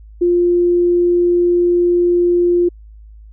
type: tone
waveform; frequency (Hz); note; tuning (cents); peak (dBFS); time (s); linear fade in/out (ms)
sine; 350.3; F4; +5; -10; 0.21-2.69; 10
effects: added 53 Hz sine -36 dBFS peak until 3.32 s